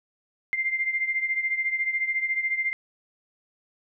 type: beating tone pair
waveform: sine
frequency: 2093 / 2107 Hz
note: C7 / C7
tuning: 0 / +12 cents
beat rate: 14 Hz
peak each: -25 / -30 dBFS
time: 0.53-2.73 s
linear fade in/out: 0 ms
effects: none